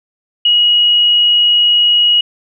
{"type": "tone", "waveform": "sine", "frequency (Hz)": 2900, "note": "F#7", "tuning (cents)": -35, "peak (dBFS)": -7, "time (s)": [0.45, 2.21], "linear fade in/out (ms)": 5, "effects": []}